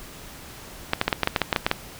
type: clicks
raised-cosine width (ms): 0.3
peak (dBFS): -3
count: 12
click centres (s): 0.934 / 1.014 / 1.08 / 1.128 / 1.233 / 1.274 / 1.362 / 1.417 / 1.528 / 1.562 / 1.665 / 1.714
effects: pink hiss -42 dBFS RMS until 1.99 s